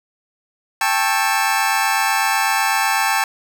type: chord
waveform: 25% pulse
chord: A dominant seventh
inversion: third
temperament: just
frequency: 792 / 880 / 1100 / 1320 Hz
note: G5 / A5 / C#6 / E6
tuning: +18 / 0 / -14 / +2 cents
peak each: -17 / -16 / -20 / -22 dBFS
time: 0.81-3.24 s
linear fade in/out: 2 ms
effects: none